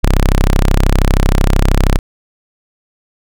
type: tone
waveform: sawtooth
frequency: 32.93 Hz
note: C1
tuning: 12 cents sharp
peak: -4 dBFS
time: 0.03-1.99 s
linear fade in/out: 10 ms
effects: none